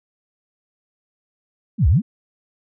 sine exponential two-way sweep, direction down then up, 265.2 to 60.9 to 265.2 Hz, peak -11 dBFS, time 1.78-2.02 s, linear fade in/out 50 ms, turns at 1.88 s, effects none

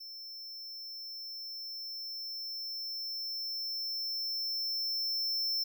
square tone with level ramp, 5340 Hz, E8, 22 cents sharp, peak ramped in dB -44 to -30 dBFS, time 0-5.64 s, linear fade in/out 10 ms, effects none

